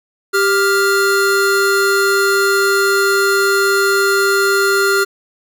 square tone pair together, 393.2 / 1403 Hz, G4 / F6, +5 / +8 cents, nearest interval octave + minor seventh, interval 2203 cents, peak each -15 dBFS, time 0.33-5.05 s, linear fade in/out 20 ms, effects none

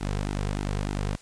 sawtooth tone with flanger, 50 Hz, G1, 35 cents sharp, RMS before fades -29 dBFS, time 0-1.17 s, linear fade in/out 20 ms, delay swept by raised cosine 1.7 to 3.5 ms, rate 3.3 Hz, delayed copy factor -0.65, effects white hiss -53 dBFS RMS until 1.21 s + resampled to 22050 Hz

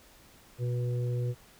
harmonic tone, 122.2 Hz, B2, 18 cents flat, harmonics 1 / 3 / 4, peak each -28 / -41 / -40 dBFS, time 0.58-1.35 s, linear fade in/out 50 ms, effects pink hiss -57 dBFS RMS until 1.59 s

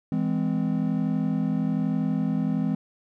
triangle chord, E augmented, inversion none, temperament just, 164.81 / 206 / 257.5 Hz, E3 / G#3 / B#3, 0 / -14 / -28 cents, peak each -25 dBFS, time 0.12-2.75 s, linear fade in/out 2 ms, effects none

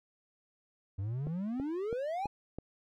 triangle exponential sweep, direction up, 92.5 to 846 Hz, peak -31 dBFS, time 0.98-2.27 s, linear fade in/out 10 ms
click train, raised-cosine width 2 ms, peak -26 dBFS, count 5, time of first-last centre 1.27-2.586 s, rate 3.04 Hz
effects none

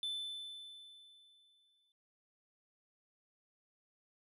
triangle tone with exponential decay, 3520 Hz, A7, in tune, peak -34 dBFS, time 0.03-1.92 s, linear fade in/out 1 ms, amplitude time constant 410 ms, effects resampled to 32000 Hz

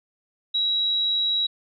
sine tone, 3872 Hz, B7, 35 cents flat, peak -20 dBFS, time 0.54-1.47 s, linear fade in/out 10 ms, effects none

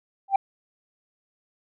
sine tone with exponential growth, 784 Hz, G5, in tune, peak -10 dBFS, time 0.28-0.36 s, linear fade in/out 5 ms, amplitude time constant 16 ms, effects tanh soft clip ceiling -12 dBFS

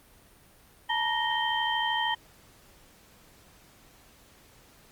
sine tone cluster, 878 / 951 / 1860 / 3126 Hz, A5 / A#5 / A#6 / G7, -4 / +34 / -4 / -6 cents, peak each -31 dBFS, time 0.89-2.15 s, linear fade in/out 10 ms, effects pink hiss -57 dBFS RMS until 4.91 s + Opus 32 kbps

